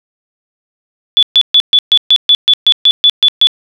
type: tone bursts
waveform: sine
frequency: 3449 Hz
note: A7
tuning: 35 cents flat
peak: -3 dBFS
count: 13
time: 1.17-3.471 s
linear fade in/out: 0 ms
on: 57 ms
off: 130 ms
effects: none